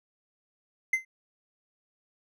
triangle tone with exponential decay, 2069 Hz, C7, 20 cents flat, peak -17 dBFS, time 0.93-1.05 s, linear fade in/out 5 ms, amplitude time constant 26 ms, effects none

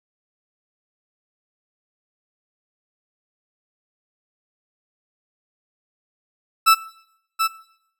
40% pulse tone with echo, 1318.5 Hz, E6, in tune, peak -9 dBFS, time 6.66-6.75 s, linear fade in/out 20 ms, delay 730 ms, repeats 1, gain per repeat -7 dB, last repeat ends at 7.48 s, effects noise-tail reverb RT60 0.7 s tail -18 dB re dry

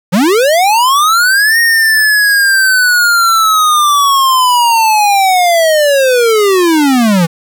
square linear two-way sweep, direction up then down, 160 to 1864 to 160 Hz, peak -7 dBFS, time 0.12-7.27 s, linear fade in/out 20 ms, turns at 1.59 s, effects 7-bit

